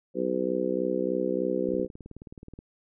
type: harmonic tone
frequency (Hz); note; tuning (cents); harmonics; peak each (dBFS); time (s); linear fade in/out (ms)
63.3; B1; +43; 3 / 4 / 5 / 6 / 7 / 8; -34 / -34 / -32 / -30 / -35 / -30; 0.14-1.88; 50
type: click train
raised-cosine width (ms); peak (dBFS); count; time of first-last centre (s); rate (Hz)
3; -30; 18; 1.69-2.589; 18.9
effects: none